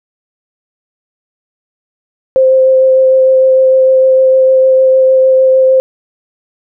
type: tone with vibrato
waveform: sine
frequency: 523.3 Hz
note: C5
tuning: in tune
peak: -4 dBFS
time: 2.36-5.8 s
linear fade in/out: 0 ms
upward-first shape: sine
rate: 6.6 Hz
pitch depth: 9 cents each way
effects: none